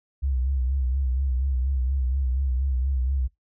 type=tone with vibrato; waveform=sine; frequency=65.4 Hz; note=C2; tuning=in tune; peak=-21 dBFS; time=0.22-3.28 s; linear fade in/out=20 ms; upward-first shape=sine; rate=4.2 Hz; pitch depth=87 cents each way; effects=noise-tail reverb RT60 0.2 s tail -26 dB re dry